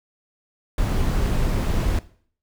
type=noise; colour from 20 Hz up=brown; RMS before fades=-21 dBFS; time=0.78-1.99 s; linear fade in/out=2 ms; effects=noise-tail reverb RT60 0.5 s tail -17 dB re dry